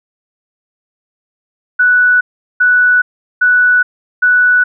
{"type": "tone bursts", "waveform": "sine", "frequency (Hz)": 1480, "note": "F#6", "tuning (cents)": 0, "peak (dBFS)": -6, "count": 4, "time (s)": [1.79, 4.64], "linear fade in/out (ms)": 10, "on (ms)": 420, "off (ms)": 390, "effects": []}